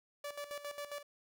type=tone with tremolo; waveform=sawtooth; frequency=579 Hz; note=D5; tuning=25 cents flat; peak=-36 dBFS; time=0.24-1.03 s; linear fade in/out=5 ms; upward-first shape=square; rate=7.4 Hz; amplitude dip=70%; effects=none